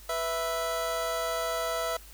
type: tone pair together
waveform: 25% pulse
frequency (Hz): 493.9 / 659.3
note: B4 / E5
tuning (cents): 0 / 0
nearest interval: perfect fourth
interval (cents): 500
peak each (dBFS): -31 / -26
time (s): 0.09-1.97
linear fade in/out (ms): 5
effects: added 50 Hz sine -49 dBFS peak until 2.13 s + white hiss -52 dBFS RMS until 2.13 s